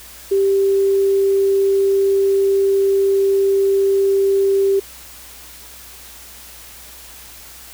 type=tone; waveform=sine; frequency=392 Hz; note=G4; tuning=in tune; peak=-12 dBFS; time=0.31-4.8 s; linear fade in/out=10 ms; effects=added 60 Hz sine -47 dBFS peak until 7.73 s + white hiss -39 dBFS RMS until 7.73 s